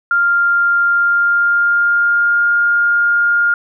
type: tone with pitch glide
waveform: sine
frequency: 1396.9 to 1412.3 Hz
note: F6 to F6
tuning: 0 to +19 cents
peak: -10 dBFS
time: 0.11-3.54 s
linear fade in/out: 2 ms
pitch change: +19 cents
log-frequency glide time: 0.88-2.47 s
effects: none